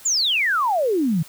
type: exponential sweep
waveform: sine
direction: down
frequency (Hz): 7459 to 148.9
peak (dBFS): -17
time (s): 0.05-1.23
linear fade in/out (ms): 10
effects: white hiss -45 dBFS RMS until 1.28 s